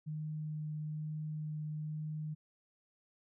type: tone with vibrato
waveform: sine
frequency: 153.3 Hz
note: D#3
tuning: 25 cents flat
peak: -37 dBFS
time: 0.06-2.35 s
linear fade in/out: 20 ms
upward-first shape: sine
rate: 1.1 Hz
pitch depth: 8 cents each way
effects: none